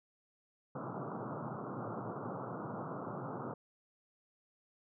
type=band-pass noise; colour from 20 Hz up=pink; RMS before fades=-42 dBFS; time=0.75-3.54 s; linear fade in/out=5 ms; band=110 to 1400 Hz; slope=96 dB/octave; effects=none